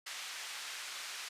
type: band-pass noise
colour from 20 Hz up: pink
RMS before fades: -44 dBFS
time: 0.06-1.29 s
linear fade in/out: 10 ms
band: 1600 to 7400 Hz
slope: 12 dB/octave
effects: resampled to 32000 Hz